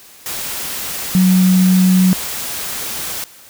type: tone in noise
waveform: sine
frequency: 185 Hz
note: F#3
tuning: in tune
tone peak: -8 dBFS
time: 1.15-2.13 s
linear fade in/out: 0 ms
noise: white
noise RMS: -24 dBFS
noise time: 0.26-3.24 s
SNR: +13 dB
effects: white hiss -42 dBFS RMS until 3.49 s